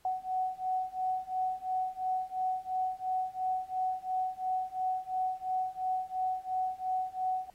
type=beating tone pair; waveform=sine; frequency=744 / 746.9 Hz; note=F#5 / F#5; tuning=+9 / +16 cents; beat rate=2.9 Hz; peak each=-34 / -33 dBFS; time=0.05-7.5 s; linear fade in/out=2 ms; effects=pink hiss -66 dBFS RMS until 7.54 s + AAC 48 kbps